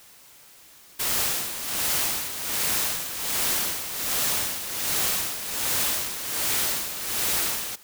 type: noise with tremolo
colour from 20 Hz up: white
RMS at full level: -24 dBFS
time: 0.99-7.76 s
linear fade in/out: 10 ms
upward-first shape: sine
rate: 1.3 Hz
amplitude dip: 65%
effects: white hiss -51 dBFS RMS until 7.83 s